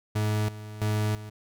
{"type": "tone with tremolo", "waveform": "40% pulse", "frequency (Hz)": 106.4, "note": "G#2", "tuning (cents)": 42, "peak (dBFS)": -23, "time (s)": [0.15, 1.3], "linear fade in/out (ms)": 10, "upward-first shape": "square", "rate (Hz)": 1.5, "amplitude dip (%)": 80, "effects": []}